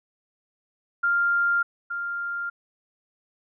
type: tone pair in turn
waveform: sine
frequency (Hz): 1396.9 / 1396.9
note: F6 / F6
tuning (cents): 0 / 0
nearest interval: unison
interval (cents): 0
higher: neither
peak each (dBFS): -19 / -27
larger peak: first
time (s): 1.03-1.63 / 1.9-2.5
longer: neither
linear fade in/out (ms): 10
effects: none